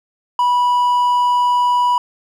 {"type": "tone", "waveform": "triangle", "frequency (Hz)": 980, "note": "B5", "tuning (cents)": -14, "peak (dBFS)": -10, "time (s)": [0.39, 1.98], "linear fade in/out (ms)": 2, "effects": []}